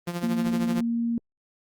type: tone with tremolo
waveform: sawtooth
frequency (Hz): 173.7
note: F3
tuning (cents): -9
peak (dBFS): -22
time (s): 0.07-0.81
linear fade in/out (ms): 5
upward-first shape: triangle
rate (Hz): 13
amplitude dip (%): 75
type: tone with pitch glide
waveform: sine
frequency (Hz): 231 to 233.5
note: A#3 to A#3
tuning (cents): -16 to +3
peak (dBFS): -23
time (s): 0.23-1.18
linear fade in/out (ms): 2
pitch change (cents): +19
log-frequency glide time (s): 0.34-1
effects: Opus 32 kbps